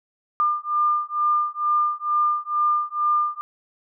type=beating tone pair; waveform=sine; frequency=1200 / 1202.2 Hz; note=D6 / D6; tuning=+37 / +40 cents; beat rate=2.2 Hz; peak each=-22 dBFS; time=0.4-3.41 s; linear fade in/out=0 ms; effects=none